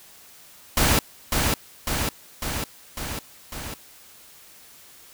pink noise with echo, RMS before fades -19 dBFS, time 0.77-0.99 s, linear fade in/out 2 ms, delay 550 ms, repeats 5, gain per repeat -3 dB, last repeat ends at 3.74 s, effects white hiss -49 dBFS RMS until 5.13 s

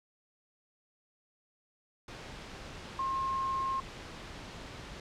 sine tone in noise, 1068 Hz, C6, 35 cents sharp, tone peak -30 dBFS, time 2.99-3.8 s, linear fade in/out 2 ms, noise pink, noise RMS -45 dBFS, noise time 2.08-5 s, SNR +12 dB, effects low-pass 5000 Hz 12 dB/octave

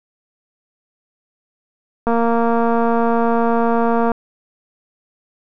click train, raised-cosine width 1 ms, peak -5 dBFS, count 476, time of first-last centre 2.07-4.117 s, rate 232 Hz, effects none

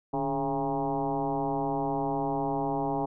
sine tone with frequency modulation, 547 Hz, C#5, 23 cents flat, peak -26 dBFS, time 0.13-3.06 s, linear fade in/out 10 ms, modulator 132 Hz, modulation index 2.9, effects none

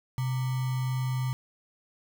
sine tone with sample-and-hold, 128.4 Hz, C3, 32 cents flat, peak -26 dBFS, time 0.18-1.33 s, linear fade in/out 0 ms, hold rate 1050 Hz, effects none

